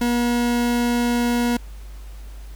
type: tone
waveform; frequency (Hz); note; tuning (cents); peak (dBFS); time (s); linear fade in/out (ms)
40% pulse; 239.9; A#3; +50; -17; 0.01-1.57; 5
effects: added 50 Hz sine -34 dBFS peak until 2.55 s + pink hiss -50 dBFS RMS until 2.55 s